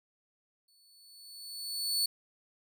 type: tone with exponential growth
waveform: sawtooth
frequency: 4447 Hz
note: C#8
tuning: 5 cents sharp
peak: -23 dBFS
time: 0.68-2.06 s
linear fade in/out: 5 ms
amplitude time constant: 300 ms
effects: none